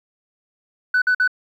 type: tone bursts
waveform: sine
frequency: 1496 Hz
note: F#6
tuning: 19 cents sharp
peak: -12 dBFS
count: 3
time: 0.94-1.277 s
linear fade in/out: 5 ms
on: 79 ms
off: 50 ms
effects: tanh soft clip ceiling -12 dBFS + 9-bit